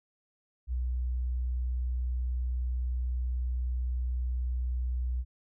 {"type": "tone", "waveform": "sine", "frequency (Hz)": 61.9, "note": "B1", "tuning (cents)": 5, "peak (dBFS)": -28, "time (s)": [0.67, 5.25], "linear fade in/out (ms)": 50, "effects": []}